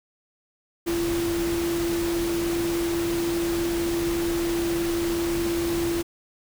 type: tone in noise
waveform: sine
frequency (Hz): 339.6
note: F4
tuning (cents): -48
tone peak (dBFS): -23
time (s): 0.86-6.03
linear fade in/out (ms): 20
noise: pink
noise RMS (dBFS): -32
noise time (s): 0.86-6.03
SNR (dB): +6
effects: none